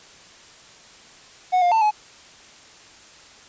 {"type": "tone with pitch steps", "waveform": "triangle", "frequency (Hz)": [734, 707, 892, 848], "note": ["F#5", "F5", "A5", "G#5"], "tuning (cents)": [-14, 21, 23, 36], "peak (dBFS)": -13, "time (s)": [1.52, 1.912], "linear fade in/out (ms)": 20, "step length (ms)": 98, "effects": ["white hiss -47 dBFS RMS until 3.48 s", "resampled to 16000 Hz"]}